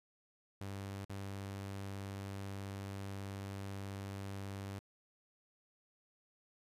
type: tone with dropouts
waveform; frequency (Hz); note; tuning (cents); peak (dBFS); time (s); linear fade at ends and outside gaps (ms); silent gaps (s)
sawtooth; 98.4; G2; +7; -38; 0.61-4.79; 0; 1.048-1.096
effects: resampled to 32000 Hz + 13-bit